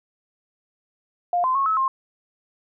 sine tone with pitch steps, 705 / 1032 / 1095 / 1294 / 1063 Hz, F5 / C6 / C#6 / E6 / C6, +16 / -24 / -22 / -32 / +27 cents, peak -18 dBFS, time 1.33-1.88 s, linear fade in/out 2 ms, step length 110 ms, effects none

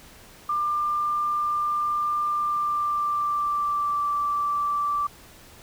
sine tone with pitch glide, 1193 to 1166.4 Hz, D6 to D6, +27 to -12 cents, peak -22 dBFS, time 0.49-5.07 s, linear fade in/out 5 ms, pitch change -39 cents, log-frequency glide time 2.27-4.05 s, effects pink hiss -49 dBFS RMS until 5.62 s

